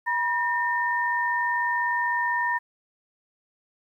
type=tone pair together; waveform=sine; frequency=965 / 1819 Hz; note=B5 / A#6; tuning=-40 / -43 cents; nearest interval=major seventh; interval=1097 cents; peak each=-25 dBFS; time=0.06-2.59 s; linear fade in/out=20 ms; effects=10-bit